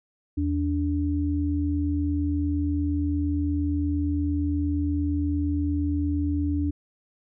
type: tone pair together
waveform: sine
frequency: 81.38 / 290 Hz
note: E2 / D4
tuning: -22 / -22 cents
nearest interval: octave + minor seventh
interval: 2200 cents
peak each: -25 dBFS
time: 0.37-6.71 s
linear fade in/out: 10 ms
effects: none